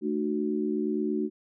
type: chord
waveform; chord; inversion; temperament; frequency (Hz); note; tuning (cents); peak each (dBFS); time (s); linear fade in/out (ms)
sine; D major; second; equal with one note detuned; 220 / 301.4 / 370; A3 / D4 / F#4; 0 / +45 / 0; -30; 0.01-1.3; 50
effects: none